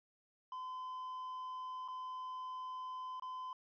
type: tone with dropouts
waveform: triangle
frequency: 1021 Hz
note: C6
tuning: 43 cents flat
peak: -40 dBFS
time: 0.52-3.53 s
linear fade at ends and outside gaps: 2 ms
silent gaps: 1.879-1.884 / 3.198-3.222 s
effects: resampled to 11025 Hz